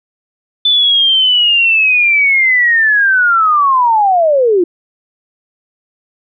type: linear sweep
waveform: sine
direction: down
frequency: 3520 to 332.8 Hz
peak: -7 dBFS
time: 0.65-4.64 s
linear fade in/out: 5 ms
effects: none